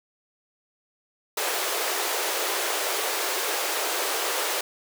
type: high-pass noise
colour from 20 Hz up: pink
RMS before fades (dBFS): -27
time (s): 1.37-4.61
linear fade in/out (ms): 5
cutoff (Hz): 370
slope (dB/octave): 48
effects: none